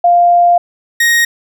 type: tone pair in turn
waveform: sine / 40% pulse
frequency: 698.5 / 1872.9 Hz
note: F5 / A#6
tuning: 0 / +8 cents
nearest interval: octave + perfect fourth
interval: 1708 cents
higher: second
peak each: -5 / -7 dBFS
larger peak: first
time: 0.04-0.58 / 1-1.25 s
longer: first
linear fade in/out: 5 ms
effects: none